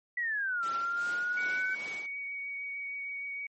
sine exponential two-way sweep, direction down then up, 1973 to 1349 to 1524 Hz, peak -29 dBFS, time 0.17-1.75 s, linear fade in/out 5 ms, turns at 0.65 s
pink noise with tremolo, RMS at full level -43 dBFS, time 0.63-2.06 s, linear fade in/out 0 ms, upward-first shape sine, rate 2.6 Hz, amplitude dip 65%
sine tone with vibrato, 2248 Hz, C#7, 24 cents sharp, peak -35 dBFS, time 1.37-3.47 s, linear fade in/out 5 ms, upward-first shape sine, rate 6.5 Hz, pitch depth 11 cents each way
effects high-pass 300 Hz 12 dB/octave + MP3 32 kbps

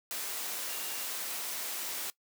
sine tone in noise, 2794 Hz, F7, in tune, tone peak -48 dBFS, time 0.69-1.05 s, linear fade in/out 0 ms, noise white, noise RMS -37 dBFS, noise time 0.11-2.1 s, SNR -14 dB, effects noise-tail reverb RT60 0.1 s tail -20 dB re dry + high-pass 300 Hz 12 dB/octave

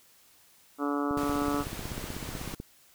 harmonic tone, 143.9 Hz, D3, 35 cents flat, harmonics 2 / 3 / 4 / 5 / 6 / 7 / 8 / 9 / 10, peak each -29 / -36 / -39 / -40 / -41 / -42 / -37 / -37 / -45 dBFS, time 0.78-1.65 s, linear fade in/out 50 ms
click train, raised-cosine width 3 ms, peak -24 dBFS, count 25, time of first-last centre 1.11-2.601 s, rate 16.1 Hz
pink noise, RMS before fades -40 dBFS, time 1.17-2.55 s, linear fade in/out 5 ms
effects white hiss -60 dBFS RMS until 2.94 s

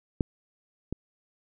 clicks, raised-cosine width 3 ms, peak -11 / -18 dBFS, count 2, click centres 0.208 / 0.926 s, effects none

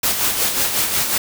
white noise with tremolo, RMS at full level -17 dBFS, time 0.03-1.18 s, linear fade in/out 5 ms, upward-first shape sine, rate 5.5 Hz, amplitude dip 50%, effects none

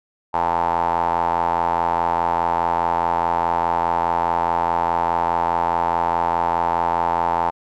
square tone with band-pass filter, 42.41 Hz, E1, 50 cents sharp, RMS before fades -20 dBFS, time 0.33-7.51 s, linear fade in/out 20 ms, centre 880 Hz, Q 7, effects none

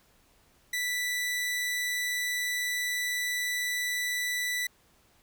sawtooth tone, 1974 Hz, B6, 1 cent flat, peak -25 dBFS, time 0.73-4.67 s, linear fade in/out 5 ms, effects pink hiss -64 dBFS RMS until 5.22 s

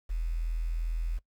sine tone with quantisation, 41.29 Hz, E1, 4 cents sharp, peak -28 dBFS, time 0.09-1.19 s, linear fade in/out 20 ms, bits 9, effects noise-tail reverb RT60 0.1 s tail -19 dB re dry

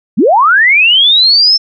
sine linear sweep, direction up, 155.5 to 5360 Hz, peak -4 dBFS, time 0.17-1.58 s, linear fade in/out 20 ms, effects none

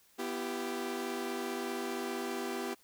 sawtooth chord, E minor, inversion second, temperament equal with one note detuned, 246.9 / 336.7 / 392 Hz, B3 / E4 / G4, 0 / +37 / 0 cents, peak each -36 / -37 / -34 dBFS, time 0.18-2.75 s, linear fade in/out 20 ms, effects white hiss -65 dBFS RMS until 2.83 s

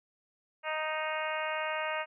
harmonic tone, 311.1 Hz, D#4, in tune, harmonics 2 / 3 / 4 / 5 / 6 / 7 / 8 / 9, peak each -36 / -38 / -39 / -40 / -41 / -41 / -42 / -43 dBFS, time 0.63-2.06 s, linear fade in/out 50 ms, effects none

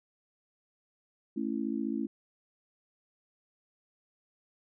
sine chord, A major, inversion none, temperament just, 220 / 275 / 330 Hz, A3 / C#4 / E4, 0 / -14 / +2 cents, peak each -34 / -34 / -36 dBFS, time 1.36-2.07 s, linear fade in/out 10 ms, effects none

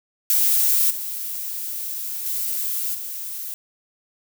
violet noise with level steps, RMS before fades -18 / -29 / -25 / -31 dBFS, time 0.3-3.54 s, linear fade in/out 0 ms, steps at 0.9 / 2.25 / 2.94 s, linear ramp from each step 10 ms, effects none

